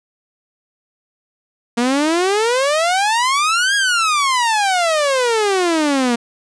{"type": "exponential two-way sweep", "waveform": "sawtooth", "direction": "up then down", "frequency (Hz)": [231.7, 1660, 231.7], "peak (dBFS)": -10, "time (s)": [1.77, 6.16], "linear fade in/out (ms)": 10, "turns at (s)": 3.75, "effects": ["resampled to 22050 Hz"]}